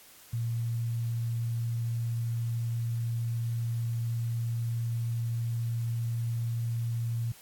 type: tone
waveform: sine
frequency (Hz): 116.6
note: A#2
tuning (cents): +1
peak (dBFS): -28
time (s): 0.33-7.32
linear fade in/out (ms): 5
effects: white hiss -54 dBFS RMS until 7.41 s + AAC 64 kbps